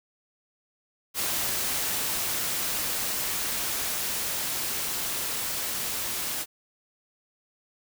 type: noise with level ramp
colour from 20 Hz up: white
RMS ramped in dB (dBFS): -28 to -31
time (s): 1.14-6.46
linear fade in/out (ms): 50
effects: none